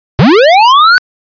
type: linear sweep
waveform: square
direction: up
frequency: 110.2 to 1518 Hz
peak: -3 dBFS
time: 0.19-0.98 s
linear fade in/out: 0 ms
effects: resampled to 11025 Hz